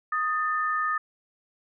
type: tone pair together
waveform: sine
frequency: 1244.5 / 1783.6 Hz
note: D#6 / A6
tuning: 0 / +23 cents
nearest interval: tritone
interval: 623 cents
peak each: -25 / -29 dBFS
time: 0.12-0.98 s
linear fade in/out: 5 ms
effects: none